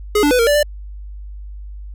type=tone with pitch steps; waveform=square; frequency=418.8 / 292.5 / 498.4 / 462.5 / 583 / 591 Hz; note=G#4 / D4 / B4 / A#4 / D5 / D5; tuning=+15 / -7 / +16 / -14 / -13 / +11 cents; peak=-12 dBFS; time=0.15-0.63 s; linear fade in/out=5 ms; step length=80 ms; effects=added 50 Hz sine -29 dBFS peak until 1.94 s